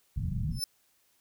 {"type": "low-pass noise", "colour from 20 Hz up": "white", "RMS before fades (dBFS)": -32, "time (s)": [0.16, 0.6], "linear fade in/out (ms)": 10, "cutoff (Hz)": 190, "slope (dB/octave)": 48}
{"type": "tone with exponential growth", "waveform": "sawtooth", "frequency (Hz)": 5274, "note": "E8", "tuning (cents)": 0, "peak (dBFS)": -23, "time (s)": [0.51, 0.64], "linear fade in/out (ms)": 1, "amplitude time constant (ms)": 27}
{"effects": ["white hiss -69 dBFS RMS until 1.2 s"]}